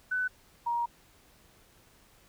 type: tone pair in turn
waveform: sine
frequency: 1500 / 944.9 Hz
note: F#6 / A#5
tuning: +23 / +23 cents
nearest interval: minor sixth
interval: 800 cents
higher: first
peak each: -27 / -27 dBFS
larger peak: neither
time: 0.11-0.28 / 0.66-0.86 s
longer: second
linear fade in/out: 10 ms
effects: pink hiss -61 dBFS RMS until 2.28 s